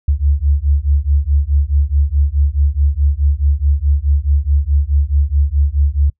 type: beating tone pair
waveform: sine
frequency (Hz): 69.3 / 74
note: C#2 / D2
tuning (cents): 0 / +14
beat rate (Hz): 4.7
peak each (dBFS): -14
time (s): 0.08-6.1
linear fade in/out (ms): 5
effects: noise-tail reverb RT60 0.1 s tail -25 dB re dry